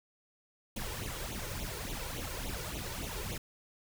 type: noise with flanger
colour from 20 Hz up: pink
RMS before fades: -39 dBFS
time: 0.76-3.38 s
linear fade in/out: 5 ms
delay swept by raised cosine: 0.29 to 2.19 ms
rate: 3.5 Hz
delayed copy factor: +0.8
effects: none